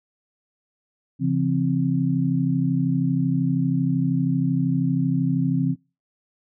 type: tone cluster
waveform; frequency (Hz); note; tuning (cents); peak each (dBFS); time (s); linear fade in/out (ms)
sine; 136.9 / 169.7 / 262.5; C#3 / F3 / C4; -21 / -49 / +6; -23; 1.19-5.76; 50
effects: noise-tail reverb RT60 0.3 s tail -24 dB re dry